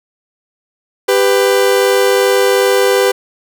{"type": "tone pair together", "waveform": "40% pulse", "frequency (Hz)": [394.8, 497.4], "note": ["G4", "B4"], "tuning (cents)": [12, 12], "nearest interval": "major third", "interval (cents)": 400, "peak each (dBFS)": -11, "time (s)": [1.08, 3.12], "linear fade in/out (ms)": 10, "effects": []}